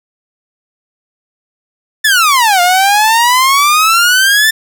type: exponential two-way sweep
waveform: sawtooth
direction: down then up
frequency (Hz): 1789 to 698.5 to 1789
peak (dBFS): -3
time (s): 2.04-4.51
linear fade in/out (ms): 10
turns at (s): 2.61
effects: none